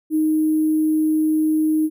sine tone with sample-and-hold, 311.1 Hz, D#4, in tune, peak -15 dBFS, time 0.1-1.9 s, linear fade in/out 50 ms, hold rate 11025 Hz, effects none

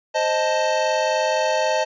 square chord, A diminished, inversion first, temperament equal, 523.3 / 622.3 / 880 Hz, C5 / Eb5 / A5, 0 / 0 / 0 cents, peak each -25 / -22 / -24 dBFS, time 0.14-1.85 s, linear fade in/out 20 ms, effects resampled to 16000 Hz

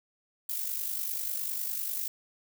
violet noise with amplitude modulation, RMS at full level -31 dBFS, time 0.49-2.08 s, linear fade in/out 5 ms, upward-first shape sine, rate 50 Hz, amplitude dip 55%, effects none

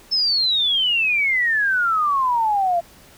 sine exponential sweep, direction down, 5300 to 671 Hz, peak -16 dBFS, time 0.11-2.81 s, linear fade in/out 20 ms, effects pink hiss -48 dBFS RMS until 3.17 s

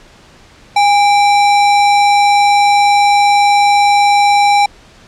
sine tone with sample-and-hold, 816 Hz, G#5, 31 cents flat, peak -6 dBFS, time 0.76-4.66 s, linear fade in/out 5 ms, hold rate 3150 Hz, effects pink hiss -42 dBFS RMS until 5.07 s + low-pass 6000 Hz 12 dB/octave

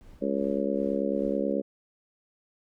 brown noise with tremolo, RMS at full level -48 dBFS, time 0.01-1.52 s, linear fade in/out 0 ms, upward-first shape sine, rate 2.6 Hz, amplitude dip 80%
harmonic tone, 69.2 Hz, C#2, 2 cents flat, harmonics 3 / 4 / 5 / 6 / 7 / 8, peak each -31 / -31 / -34 / -34 / -33 / -31 dBFS, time 0.21-1.62 s, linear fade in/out 20 ms
effects none

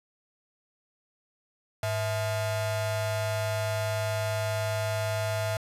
45% pulse ring-modulated tone, 379.3 Hz, F#4, 43 cents sharp, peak -24 dBFS, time 1.83-5.57 s, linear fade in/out 2 ms, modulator 274 Hz, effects resampled to 32000 Hz

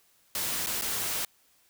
white noise with dropouts, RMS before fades -31 dBFS, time 0.35-1.25 s, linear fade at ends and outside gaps 2 ms, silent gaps 0.663-0.669 / 0.813-0.82 s, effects white hiss -65 dBFS RMS until 1.69 s

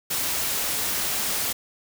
white noise, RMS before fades -26 dBFS, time 0.1-1.53 s, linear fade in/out 10 ms, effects none

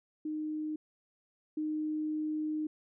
sine tone pair in turn, 307.6 / 307.6 Hz, D#4 / D#4, -20 / -20 cents, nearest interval unison, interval 0 cents, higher neither, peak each -33 / -31 dBFS, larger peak second, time 0.25-0.76 / 1.57-2.67 s, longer second, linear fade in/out 5 ms, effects none

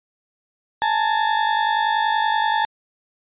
35% pulse tone pair together, 849.5 / 900 Hz, G#5 / A5, +39 / +39 cents, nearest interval minor second, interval 100 cents, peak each -19 / -18 dBFS, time 0.82-2.65 s, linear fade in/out 0 ms, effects resampled to 8000 Hz

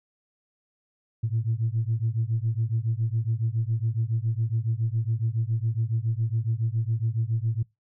sine beating tone pair, 110 / 117.2 Hz, A2 / A#2, 0 / +10 cents, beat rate 7.2 Hz, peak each -25 / -26 dBFS, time 1.23-7.63 s, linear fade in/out 10 ms, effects noise-tail reverb RT60 0.2 s tail -24 dB re dry + tanh soft clip ceiling -17 dBFS

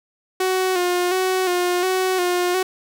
sawtooth tone with vibrato, 364.9 Hz, F#4, 24 cents flat, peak -14 dBFS, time 0.4-2.63 s, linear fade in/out 5 ms, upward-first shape square, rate 1.4 Hz, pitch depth 40 cents each way, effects none

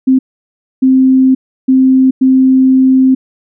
sine tone bursts at uneven times, 261.6 Hz, C4, in tune, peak -4 dBFS, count 4, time 0.07-0.19 / 0.82-1.35 / 1.68-2.11 / 2.21-3.15 s, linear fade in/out 10 ms, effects none

